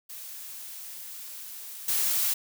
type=noise with level steps; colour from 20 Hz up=blue; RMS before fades=-41 / -26 dBFS; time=0.09-2.34 s; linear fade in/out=10 ms; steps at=1.88 s; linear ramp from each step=5 ms; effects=none